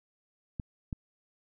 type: clicks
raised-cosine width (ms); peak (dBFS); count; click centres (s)
5; -22; 2; 0.598 / 0.928
effects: none